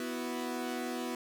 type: chord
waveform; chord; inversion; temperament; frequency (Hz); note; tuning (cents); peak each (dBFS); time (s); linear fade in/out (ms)
sawtooth; B suspended fourth; none; equal; 246.9 / 329.6 / 370; B3 / E4 / F#4; 0 / 0 / 0; -33 / -37 / -37; 0-1.15; 2
effects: none